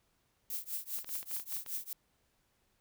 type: noise with tremolo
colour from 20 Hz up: violet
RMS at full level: -36 dBFS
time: 0.5-1.93 s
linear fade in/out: 2 ms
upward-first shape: triangle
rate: 5 Hz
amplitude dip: 100%
type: clicks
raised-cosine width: 0.2 ms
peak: -31 dBFS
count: 11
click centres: 0.987 / 1.045 / 1.092 / 1.155 / 1.229 / 1.313 / 1.366 / 1.399 / 1.524 / 1.567 / 1.663 s
effects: pink hiss -75 dBFS RMS until 2.8 s